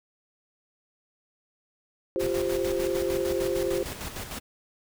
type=chord; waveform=sine; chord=F suspended second; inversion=none; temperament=just; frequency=349.2 / 392.9 / 523.8 Hz; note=F4 / G4 / C5; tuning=0 / +4 / +2 cents; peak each=-29 dBFS; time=2.16-3.83 s; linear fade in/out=0 ms
type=noise with tremolo; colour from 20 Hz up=pink; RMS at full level=-35 dBFS; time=2.19-4.4 s; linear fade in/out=20 ms; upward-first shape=square; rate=6.6 Hz; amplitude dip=50%
effects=none